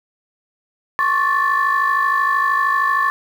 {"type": "tone cluster", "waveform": "sine", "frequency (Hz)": [1081, 1134, 1758], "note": ["C#6", "C#6", "A6"], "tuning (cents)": [-44, 39, -2], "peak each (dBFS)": -18, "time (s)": [0.99, 3.1], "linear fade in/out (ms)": 0, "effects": ["tanh soft clip ceiling -7 dBFS", "7-bit"]}